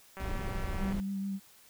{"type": "click train", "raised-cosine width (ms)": 0.5, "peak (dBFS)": -29, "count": 146, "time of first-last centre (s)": [0.17, 0.925], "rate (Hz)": 192}
{"type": "noise", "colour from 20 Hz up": "brown", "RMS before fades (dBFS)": -35, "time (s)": [0.2, 1], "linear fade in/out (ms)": 0}
{"type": "tone with vibrato", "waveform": "sine", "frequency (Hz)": 196, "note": "G3", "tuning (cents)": 0, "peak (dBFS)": -32, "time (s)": [0.78, 1.4], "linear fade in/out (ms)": 50, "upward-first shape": "sine", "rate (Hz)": 6.7, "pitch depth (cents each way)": 17}
{"effects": ["white hiss -59 dBFS RMS until 1.69 s"]}